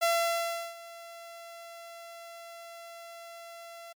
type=tone with ADSR envelope; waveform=sawtooth; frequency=677 Hz; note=E5; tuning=46 cents sharp; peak=-19 dBFS; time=0.01-3.93 s; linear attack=22 ms; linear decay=710 ms; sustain=-21 dB; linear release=10 ms; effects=MP3 96 kbps